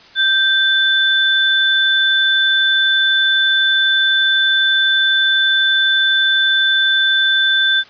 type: tone pair together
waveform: sine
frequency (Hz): 1568 / 3520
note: G6 / A7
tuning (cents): 0 / 0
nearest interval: octave + major second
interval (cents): 1400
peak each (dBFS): -14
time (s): 0.15-7.84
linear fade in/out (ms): 50
effects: white hiss -43 dBFS RMS until 7.89 s + resampled to 11025 Hz